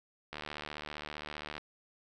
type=click train; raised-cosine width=0.3 ms; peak=-24 dBFS; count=95; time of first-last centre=0.33-1.58 s; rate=75.2 Hz; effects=none

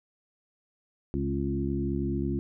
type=harmonic tone with a mistuned harmonic; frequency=69.3 Hz; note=C#2; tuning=in tune; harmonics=1 / 2 / 3 / 4 / 5; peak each=-33 / -33 / -33 / -33 / -33 dBFS; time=1.14-2.39 s; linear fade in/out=0 ms; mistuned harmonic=4; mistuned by=-23 cents; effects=none

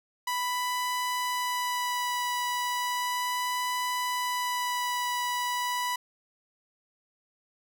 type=tone with vibrato; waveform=sawtooth; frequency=987.8 Hz; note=B5; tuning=in tune; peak=-24 dBFS; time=0.27-5.96 s; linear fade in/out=5 ms; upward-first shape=sine; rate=0.35 Hz; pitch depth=10 cents each way; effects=none

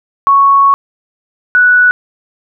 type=tone pair in turn; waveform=sine; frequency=1108.7 / 1476.4 Hz; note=C#6 / F#6; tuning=0 / -4 cents; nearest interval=perfect fourth; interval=496 cents; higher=second; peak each=-4 dBFS; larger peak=neither; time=0.27-0.74 / 1.55-1.91 s; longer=first; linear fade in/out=0 ms; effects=none

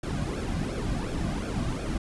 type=noise with flanger; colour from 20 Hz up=brown; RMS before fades=-30 dBFS; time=0.03-1.98 s; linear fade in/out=5 ms; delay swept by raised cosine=1 to 2.3 ms; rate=2.8 Hz; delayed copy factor=-0.7; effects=resampled to 24000 Hz

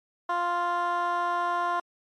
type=tone with band-pass filter; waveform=15% pulse; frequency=349.2 Hz; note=F4; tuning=in tune; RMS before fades=-27 dBFS; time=0.29-1.8 s; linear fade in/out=5 ms; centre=1000 Hz; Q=2; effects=MP3 64 kbps

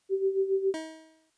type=tone with tremolo; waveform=sine; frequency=386.7 Hz; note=G4; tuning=24 cents flat; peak=-21 dBFS; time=0.09-0.75 s; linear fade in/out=50 ms; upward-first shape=sine; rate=7.2 Hz; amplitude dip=70%
type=tone with exponential decay; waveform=25% pulse; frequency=318.5 Hz; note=D#4; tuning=41 cents sharp; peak=-27 dBFS; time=0.74-1.3 s; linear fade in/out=1 ms; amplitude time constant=120 ms
effects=white hiss -72 dBFS RMS until 1.37 s + resampled to 22050 Hz

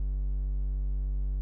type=tone; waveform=triangle; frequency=48.35 Hz; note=G1; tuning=23 cents flat; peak=-25 dBFS; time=0-1.41 s; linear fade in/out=0 ms; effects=none

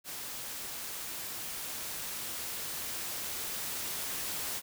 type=noise with level ramp; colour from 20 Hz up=white; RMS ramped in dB=-41 to -36 dBFS; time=0.04-4.62 s; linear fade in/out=50 ms; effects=none

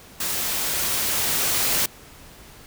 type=noise with level ramp; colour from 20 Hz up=white; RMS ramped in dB=-26 to -21 dBFS; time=0.2-1.86 s; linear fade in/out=5 ms; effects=pink hiss -46 dBFS RMS until 2.66 s

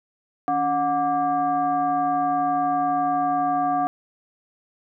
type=tone with frequency modulation; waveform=sine; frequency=727 Hz; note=F#5; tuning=31 cents flat; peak=-19 dBFS; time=0.48-3.87 s; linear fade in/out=0 ms; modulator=444 Hz; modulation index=0.82; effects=none

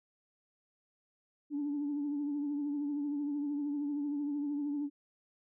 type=tone with vibrato; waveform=sine; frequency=289.5 Hz; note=D4; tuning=25 cents flat; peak=-31 dBFS; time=1.5-4.9 s; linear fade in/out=50 ms; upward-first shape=triangle; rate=13 Hz; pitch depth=53 cents each way; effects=tanh soft clip ceiling -28 dBFS

